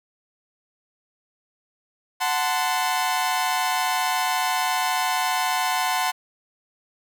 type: chord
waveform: sawtooth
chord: F# diminished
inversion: none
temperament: equal with one note detuned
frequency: 740 / 880 / 1034.5 Hz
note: F#5 / A5 / C6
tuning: 0 / 0 / -20 cents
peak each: -21 / -23 / -22 dBFS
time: 2.2-6.12 s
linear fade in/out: 20 ms
effects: none